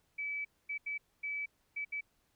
sine tone bursts at uneven times, 2298 Hz, D7, 38 cents flat, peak -35 dBFS, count 6, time 0.18-0.45 / 0.69-0.78 / 0.86-0.98 / 1.23-1.46 / 1.76-1.85 / 1.92-2.01 s, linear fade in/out 10 ms, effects pink hiss -75 dBFS RMS until 2.35 s

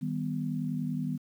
sine chord, Eb augmented, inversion none, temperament equal with one note detuned, 156.56 / 196 / 246.9 Hz, Eb3 / G3 / B3, +11 / 0 / 0 cents, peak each -33 / -36 / -33 dBFS, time 0.01-1.18 s, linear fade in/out 20 ms, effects 10-bit

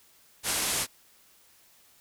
white low-pass noise, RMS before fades -29 dBFS, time 0.43-0.87 s, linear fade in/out 50 ms, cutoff 12000 Hz, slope 48 dB/octave, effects white hiss -60 dBFS RMS until 2 s

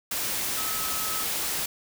sine tone in noise, 1286 Hz, E6, 43 cents flat, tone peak -36 dBFS, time 0.57-1.24 s, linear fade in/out 5 ms, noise white, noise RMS -29 dBFS, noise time 0.11-1.66 s, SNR -10 dB, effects none

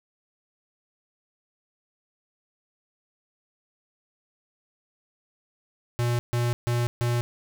square tone bursts, 120 Hz, B2, 49 cents flat, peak -23 dBFS, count 4, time 5.99-7.21 s, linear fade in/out 0 ms, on 200 ms, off 140 ms, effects none

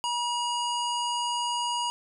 harmonic tone with a mistuned harmonic, 960 Hz, B5, 49 cents flat, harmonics 1 / 3 / 5 / 7 / 9 / 10, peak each -28 / -32 / -38 / -39 / -45 / -45 dBFS, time 0.04-1.9 s, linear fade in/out 0 ms, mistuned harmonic 9, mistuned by -51 cents, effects 11-bit

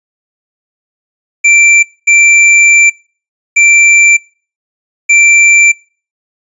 square tone bursts at uneven times, 2349 Hz, D7, in tune, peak -4 dBFS, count 4, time 1.44-1.83 / 2.07-2.9 / 3.56-4.17 / 5.09-5.72 s, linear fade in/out 10 ms, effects noise-tail reverb RT60 0.4 s tail -23 dB re dry + resampled to 22050 Hz

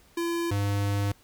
square tone pair in turn, 339.4 / 100.9 Hz, F4 / G#2, -49 / -49 cents, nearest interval octave + major sixth, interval 2100 cents, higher first, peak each -27 / -25 dBFS, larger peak second, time 0.17-0.51 / 0.51-1.12 s, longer second, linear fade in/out 5 ms, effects pink hiss -59 dBFS RMS until 1.23 s

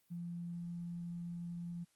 triangle tone with tanh clipping, 172.2 Hz, F3, 24 cents flat, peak -40 dBFS, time 0.1-1.85 s, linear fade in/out 20 ms, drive 3 dB, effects white hiss -75 dBFS RMS until 1.95 s + Opus 32 kbps

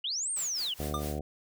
sine linear two-way sweep, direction up then down, 2776 to 8890 to 2776 Hz, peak -30 dBFS, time 0.04-0.74 s, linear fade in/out 5 ms, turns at 0.31 s
white noise with tremolo, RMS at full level -42 dBFS, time 0.36-1.19 s, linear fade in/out 5 ms, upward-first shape sine, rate 4.6 Hz, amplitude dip 80%
harmonic tone, 74.3 Hz, D2, 21 cents sharp, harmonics 1 / 2 / 3 / 4 / 5 / 6 / 7 / 8 / 9 / 10, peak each -36 / -39 / -41 / -42 / -43 / -44 / -44 / -45 / -46 / -46 dBFS, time 0.79-1.21 s, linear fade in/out 5 ms
square tone with exponential decay, 1200 Hz, D6, 37 cents sharp, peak -29 dBFS, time 0.94-1.1 s, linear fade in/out 2 ms, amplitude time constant 33 ms
effects none

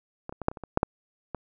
clicks, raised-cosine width 1 ms, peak -21 / -25 / -20 / -7 / -26 / -26 / -23 / -6 / -7 / -18 dBFS, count 10, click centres 0.294 / 0.325 / 0.417 / 0.484 / 0.515 / 0.572 / 0.637 / 0.774 / 0.831 / 1.347 s, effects none

